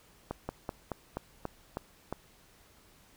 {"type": "slowing click train", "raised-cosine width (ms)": 1, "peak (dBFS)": -20, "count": 8, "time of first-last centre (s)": [0.31, 2.126], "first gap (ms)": 180, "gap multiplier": 1.12, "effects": ["pink hiss -61 dBFS RMS until 3.16 s"]}